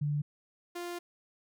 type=tone pair in turn; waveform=sine / sawtooth; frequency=146.83 / 349.2 Hz; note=D3 / F4; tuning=0 / 0 cents; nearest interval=octave + minor third; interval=1500 cents; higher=second; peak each=-28 / -33 dBFS; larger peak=first; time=0.01-0.22 / 0.75-0.99 s; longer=second; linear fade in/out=10 ms; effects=none